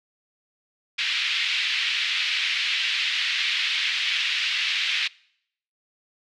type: band-pass noise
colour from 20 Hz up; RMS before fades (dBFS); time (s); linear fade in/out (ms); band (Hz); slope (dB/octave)
pink; -25; 0.98-5.08; 10; 2200 to 3800; 24
effects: noise-tail reverb RT60 0.7 s tail -24 dB re dry